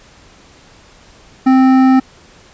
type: tone with hard clipping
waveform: sine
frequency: 261.6 Hz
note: C4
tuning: in tune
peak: -8 dBFS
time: 1.46-2 s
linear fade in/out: 10 ms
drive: 12 dB
effects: pink hiss -44 dBFS RMS until 2.53 s + resampled to 16000 Hz